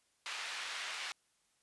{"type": "band-pass noise", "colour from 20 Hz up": "white", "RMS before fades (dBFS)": -42, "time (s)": [0.26, 1.12], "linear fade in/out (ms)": 0, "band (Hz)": [1100, 3300], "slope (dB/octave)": 12, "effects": ["white hiss -75 dBFS RMS until 1.62 s", "resampled to 24000 Hz"]}